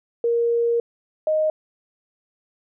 sine tone pair in turn, 468.8 / 621.6 Hz, A#4 / D#5, +10 / -2 cents, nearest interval perfect fourth, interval 488 cents, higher second, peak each -17 dBFS, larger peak neither, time 0.24-0.8 / 1.27-1.5 s, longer first, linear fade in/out 2 ms, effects none

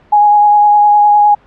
sine tone with vibrato, 830.6 Hz, G#5, in tune, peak -4 dBFS, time 0.12-1.35 s, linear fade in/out 10 ms, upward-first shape sine, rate 9.8 Hz, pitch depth 14 cents each way, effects pink hiss -46 dBFS RMS until 1.46 s + low-pass 2000 Hz 12 dB/octave

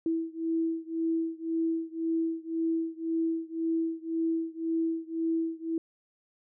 sine beating tone pair, 326.7 / 328.6 Hz, E4 / E4, -15 / -5 cents, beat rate 1.9 Hz, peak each -30 / -31 dBFS, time 0.06-5.78 s, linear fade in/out 2 ms, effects none

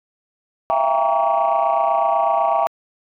sine tone cluster, 658 / 686 / 794 / 931 / 1132 Hz, E5 / F5 / G5 / A#5 / C#6, -3 / -31 / +22 / -2 / +36 cents, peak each -20 / -22 / -19 / -21 / -22 dBFS, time 0.7-2.67 s, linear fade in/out 0 ms, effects tanh soft clip ceiling -8 dBFS

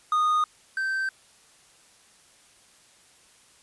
triangle tone pair in turn, 1234 / 1554.7 Hz, D#6 / G6, -15 / -15 cents, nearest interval major third, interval 400 cents, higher second, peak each -18 / -23 dBFS, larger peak first, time 0.12-0.44 / 0.77-1.09 s, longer neither, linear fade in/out 2 ms, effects white hiss -57 dBFS RMS until 3.62 s + resampled to 24000 Hz

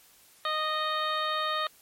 harmonic tone, 619 Hz, D#5, 9 cents flat, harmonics 1 / 2 / 3 / 4 / 5 / 6 / 7, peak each -35 / -29 / -36 / -43 / -39 / -35 / -42 dBFS, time 0.45-1.67 s, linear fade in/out 2 ms, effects white hiss -58 dBFS RMS until 1.81 s + MP3 64 kbps

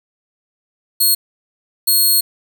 5% pulse tone bursts at uneven times, 4300 Hz, C8, 47 cents sharp, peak -4 dBFS, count 2, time 1-1.15 / 1.87-2.21 s, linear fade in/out 10 ms, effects 7-bit

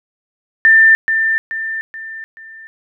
sine tone with echo, 1789 Hz, A6, 28 cents sharp, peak -5 dBFS, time 0.65-0.95 s, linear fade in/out 0 ms, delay 430 ms, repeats 4, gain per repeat -7 dB, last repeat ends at 2.67 s, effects none

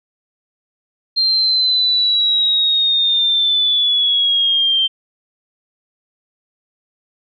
sine linear sweep, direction down, 4186 to 3136 Hz, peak -12 dBFS, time 1.16-4.88 s, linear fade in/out 20 ms, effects none

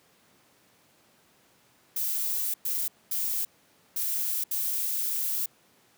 violet noise bursts at uneven times, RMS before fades -29 dBFS, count 5, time 1.96-2.54 / 2.65-2.88 / 3.11-3.45 / 3.96-4.44 / 4.51-5.46 s, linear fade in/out 5 ms, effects pink hiss -62 dBFS RMS until 5.97 s + high-pass 150 Hz 12 dB/octave

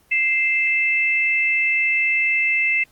sine tone pair together, 2093 / 2637 Hz, C7 / E7, 0 / 0 cents, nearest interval major third, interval 400 cents, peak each -19 dBFS, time 0.11-2.84 s, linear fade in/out 10 ms, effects pink hiss -57 dBFS RMS until 2.91 s + Opus 24 kbps

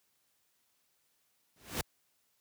pink noise with exponential growth, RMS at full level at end -30 dBFS, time 1.56-1.81 s, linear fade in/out 2 ms, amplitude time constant 54 ms, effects white hiss -75 dBFS RMS until 2.4 s + high-pass 60 Hz 12 dB/octave

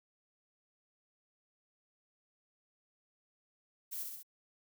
violet noise with echo, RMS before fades -41 dBFS, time 3.91-4.04 s, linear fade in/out 20 ms, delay 64 ms, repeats 3, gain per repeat -3 dB, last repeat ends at 4.232 s, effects none

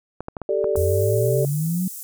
clicks, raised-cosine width 1 ms, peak -16 dBFS, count 6, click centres 0.206 / 0.284 / 0.368 / 0.417 / 0.643 / 0.756 s
sine chord, G suspended second, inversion none, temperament just, 392 / 441 / 588 Hz, G4 / A4 / D5, 0 / +4 / +2 cents, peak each -23 / -23 / -23 dBFS, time 0.49-1.45 s, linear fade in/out 2 ms
pink high-pass noise, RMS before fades -35 dBFS, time 0.76-2.03 s, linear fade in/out 0 ms, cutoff 7800 Hz, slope 24 dB/octave
sine exponential sweep, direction up, 84.1 to 190 Hz, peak -20 dBFS, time 0.77-1.88 s, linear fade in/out 5 ms
effects none

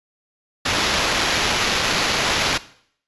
white noise with sample-and-hold, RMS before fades -20 dBFS, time 0.65-2.58 s, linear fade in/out 10 ms, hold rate 8820 Hz, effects noise-tail reverb RT60 0.6 s tail -17 dB re dry + resampled to 24000 Hz

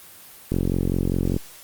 click train, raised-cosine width 3 ms, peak -9 dBFS, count 39, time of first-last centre 0.52-1.364 s, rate 45 Hz, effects white hiss -45 dBFS RMS until 1.63 s + Opus 32 kbps

